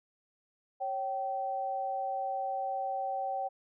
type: tone pair together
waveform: sine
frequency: 550.2 / 772 Hz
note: C#5 / G5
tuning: -13 / -27 cents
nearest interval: tritone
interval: 586 cents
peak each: -38 / -32 dBFS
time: 0.8-3.49 s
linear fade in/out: 20 ms
effects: none